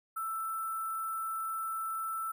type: tone with sample-and-hold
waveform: sine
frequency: 1328 Hz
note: E6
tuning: 12 cents sharp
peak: -33 dBFS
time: 0.16-2.32 s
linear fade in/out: 10 ms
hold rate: 11025 Hz
effects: none